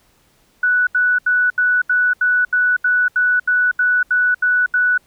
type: tone bursts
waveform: sine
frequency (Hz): 1480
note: F#6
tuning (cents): 0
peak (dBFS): -12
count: 14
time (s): 0.63-4.978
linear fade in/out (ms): 5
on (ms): 240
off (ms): 76
effects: pink hiss -57 dBFS RMS until 5.06 s